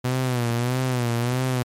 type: tone with vibrato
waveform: sawtooth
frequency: 123.47 Hz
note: B2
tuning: in tune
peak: -17 dBFS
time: 0.04-1.63 s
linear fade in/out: 10 ms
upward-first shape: sine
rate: 1.6 Hz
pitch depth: 86 cents each way
effects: MP3 64 kbps